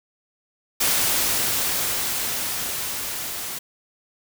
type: noise with level ramp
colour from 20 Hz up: white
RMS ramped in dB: -20 to -31 dBFS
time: 0.8-3.59 s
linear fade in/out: 10 ms
effects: none